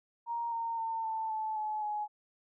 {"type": "tone with pitch steps", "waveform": "sine", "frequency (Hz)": [936, 919.4, 903.1, 887, 871.3, 855.8, 840.7], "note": ["A#5", "A#5", "A5", "A5", "A5", "A5", "G#5"], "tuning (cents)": [7, -24, 45, 14, -17, -48, 21], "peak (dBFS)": -32, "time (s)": [0.26, 2.08], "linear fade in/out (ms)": 50, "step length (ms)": 260, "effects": []}